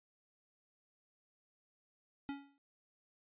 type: tone with exponential decay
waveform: square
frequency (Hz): 280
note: C#4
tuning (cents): +18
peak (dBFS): -37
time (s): 2.29-2.58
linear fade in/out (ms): 0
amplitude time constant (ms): 61
effects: resampled to 8000 Hz